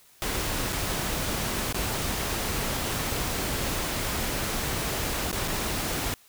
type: noise with dropouts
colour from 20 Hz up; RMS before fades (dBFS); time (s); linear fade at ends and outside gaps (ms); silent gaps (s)
pink; -29; 0.22-6.14; 0; 0.725-0.729 / 1.726-1.745 / 5.315-5.328 / 5.477-5.481
effects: white hiss -57 dBFS RMS until 6.28 s